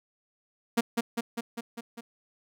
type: tone with echo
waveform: sawtooth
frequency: 233.1 Hz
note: A#3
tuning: in tune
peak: -17 dBFS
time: 0.77-0.81 s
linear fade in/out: 10 ms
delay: 200 ms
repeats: 6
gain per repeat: -3 dB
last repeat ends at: 2.01 s
effects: none